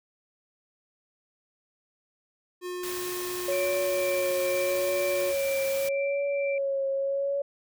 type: tone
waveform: square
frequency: 359.8 Hz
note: F#4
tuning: 48 cents flat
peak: -33 dBFS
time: 2.61-5.34 s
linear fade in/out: 50 ms
type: noise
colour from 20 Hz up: white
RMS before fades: -37 dBFS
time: 2.83-5.89 s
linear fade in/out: 5 ms
type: tone with vibrato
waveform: sine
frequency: 554.4 Hz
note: C#5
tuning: in tune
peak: -25 dBFS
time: 3.48-7.42 s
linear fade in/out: 5 ms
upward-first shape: triangle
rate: 0.81 Hz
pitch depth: 36 cents each way
type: tone with tremolo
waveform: sine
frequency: 2349 Hz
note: D7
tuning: in tune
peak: -33 dBFS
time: 3.52-6.58 s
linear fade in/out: 2 ms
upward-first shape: triangle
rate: 2.1 Hz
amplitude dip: 60%
effects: none